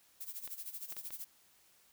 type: noise with tremolo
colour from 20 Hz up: violet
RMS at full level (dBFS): -42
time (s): 0.2-1.25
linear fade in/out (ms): 10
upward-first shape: sine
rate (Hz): 13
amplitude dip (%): 80
type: clicks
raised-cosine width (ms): 0.2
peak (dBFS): -31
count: 4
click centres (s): 0.476 / 0.924 / 0.967 / 1.106
effects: white hiss -67 dBFS RMS until 1.92 s